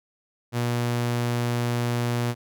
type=tone; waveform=sawtooth; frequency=120 Hz; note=B2; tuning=49 cents flat; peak=-19 dBFS; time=0.52-2.35 s; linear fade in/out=50 ms; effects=none